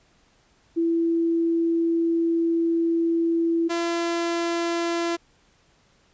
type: tone pair in turn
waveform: sine / sawtooth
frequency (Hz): 333.2 / 339.4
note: E4 / F4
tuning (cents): +19 / -49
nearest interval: unison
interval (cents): 32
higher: second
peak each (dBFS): -19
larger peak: neither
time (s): 0.76-3.69 / 3.69-5.17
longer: first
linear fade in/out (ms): 20
effects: pink hiss -61 dBFS RMS until 6.13 s + resampled to 16000 Hz